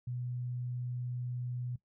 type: tone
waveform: sine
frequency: 123.47 Hz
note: B2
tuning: in tune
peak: -35 dBFS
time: 0.07-1.76 s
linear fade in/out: 5 ms
effects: noise-tail reverb RT60 0.1 s tail -17 dB re dry